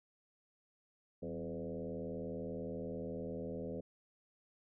sine tone with frequency modulation, 343.9 Hz, F4, 27 cents flat, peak -39 dBFS, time 1.22-3.81 s, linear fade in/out 10 ms, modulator 79.9 Hz, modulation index 2.8, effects none

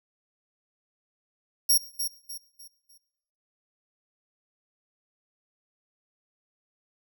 5% pulse tone with echo, 5588 Hz, F8, in tune, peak -12 dBFS, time 1.69-1.78 s, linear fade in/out 10 ms, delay 300 ms, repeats 4, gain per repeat -9 dB, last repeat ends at 2.98 s, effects noise-tail reverb RT60 0.9 s tail -20 dB re dry

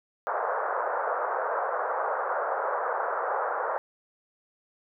pink band-pass noise, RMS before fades -29 dBFS, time 0.27-3.78 s, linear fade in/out 0 ms, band 480 to 1500 Hz, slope 48 dB/octave, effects none

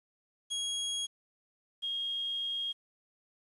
sawtooth / sine tone pair in turn, 3300 / 3256 Hz, G#7 / G#7, -12 / -35 cents, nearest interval unison, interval 23 cents, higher first, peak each -29 / -32 dBFS, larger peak first, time 0.5-1.07 / 1.82-2.73 s, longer second, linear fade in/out 20 ms, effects resampled to 24000 Hz + 10-bit

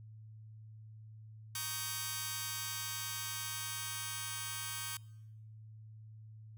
5% pulse chord, Eb dominant seventh, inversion second, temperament just, 933.4 / 1120.1 / 1244.5 / 1555.6 Hz, Bb5 / Db6 / Eb6 / G6, +2 / +18 / 0 / -14 cents, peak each -35 / -32 / -34 / -31 dBFS, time 1.55-4.97 s, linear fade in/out 2 ms, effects noise-tail reverb RT60 1.0 s tail -25 dB re dry + added 109 Hz sine -50 dBFS peak until 6.57 s

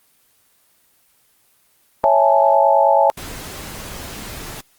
sine chord, A major seventh, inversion first, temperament equal, 554.4 / 659.3 / 830.6 / 880 Hz, C#5 / E5 / G#5 / A5, 0 / 0 / 0 / 0 cents, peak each -16 dBFS, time 2.04-3.1 s, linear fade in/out 0 ms
pink noise, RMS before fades -32 dBFS, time 3.17-4.61 s, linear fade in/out 5 ms
effects white hiss -58 dBFS RMS until 4.78 s + Opus 24 kbps

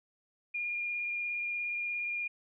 sine tone with vibrato, 2418 Hz, D7, 50 cents sharp, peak -32 dBFS, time 0.54-2.28 s, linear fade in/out 10 ms, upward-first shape triangle, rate 17 Hz, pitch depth 15 cents each way, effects none

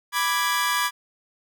sawtooth chord, G# diminished, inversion first, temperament equal, 987.8 / 1174.7 / 1661.2 Hz, B5 / D6 / G#6, 0 / 0 / 0 cents, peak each -22 dBFS, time 0.12-0.91 s, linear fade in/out 50 ms, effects none

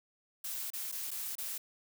blue noise with dropouts, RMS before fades -39 dBFS, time 0.44-1.58 s, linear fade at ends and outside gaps 5 ms, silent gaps 0.704-0.734 / 0.917-0.923 / 1.108-1.113 / 1.354-1.382 s, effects none

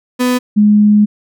35% pulse / sine tone pair in turn, 249.6 / 209 Hz, B3 / G#3, +19 / +11 cents, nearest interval minor third, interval 308 cents, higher first, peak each -9 / -5 dBFS, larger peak second, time 0.19-0.39 / 0.56-1.06 s, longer second, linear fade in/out 20 ms, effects none

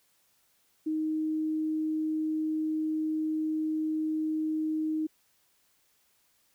sine tone, 312.4 Hz, D#4, 7 cents sharp, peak -27 dBFS, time 0.86-5.07 s, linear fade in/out 10 ms, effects white hiss -69 dBFS RMS until 6.54 s

